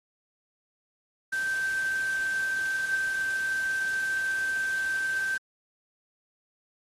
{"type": "tone in noise", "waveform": "sine", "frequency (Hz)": 1557, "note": "G6", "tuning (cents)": -12, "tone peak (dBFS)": -26, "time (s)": [1.32, 5.38], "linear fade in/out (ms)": 10, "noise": "white", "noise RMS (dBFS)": -41, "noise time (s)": [1.32, 5.38], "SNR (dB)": 12, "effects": ["low-pass 10000 Hz 12 dB/octave", "AAC 32 kbps"]}